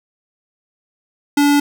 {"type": "tone", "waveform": "square", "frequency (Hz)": 288, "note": "D4", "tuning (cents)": -34, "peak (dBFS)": -11, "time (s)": [1.37, 1.6], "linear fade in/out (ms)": 5, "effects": []}